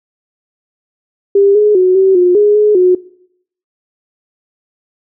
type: tone with pitch steps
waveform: sine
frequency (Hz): 398.8 / 419.8 / 368.5 / 382.8 / 357.7 / 415.4 / 421.1 / 364.3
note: G4 / G#4 / F#4 / G4 / F4 / G#4 / G#4 / F#4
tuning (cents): +30 / +19 / -7 / -41 / +41 / 0 / +24 / -27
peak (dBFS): -5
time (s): 1.35-2.95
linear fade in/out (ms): 5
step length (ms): 200
effects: noise-tail reverb RT60 0.7 s tail -20 dB re dry